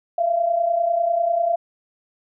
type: tone pair together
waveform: sine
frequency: 655 / 685.1 Hz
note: E5 / F5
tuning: -11 / -33 cents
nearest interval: minor second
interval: 78 cents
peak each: -24 / -18 dBFS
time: 0.18-1.56 s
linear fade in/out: 5 ms
effects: none